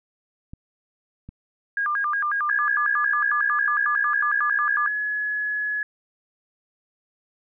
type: clicks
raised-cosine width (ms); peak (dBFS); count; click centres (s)
5; -26; 2; 0.535 / 1.29
type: tone with vibrato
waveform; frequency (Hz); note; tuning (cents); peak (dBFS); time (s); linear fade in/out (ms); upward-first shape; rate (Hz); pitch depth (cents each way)
sine; 1396.9; F6; 0; -21; 1.77-4.88; 2; square; 5.5; 270
type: tone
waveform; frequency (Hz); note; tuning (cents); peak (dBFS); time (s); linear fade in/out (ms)
sine; 1694; G#6; +34; -23; 2.49-5.83; 2
effects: none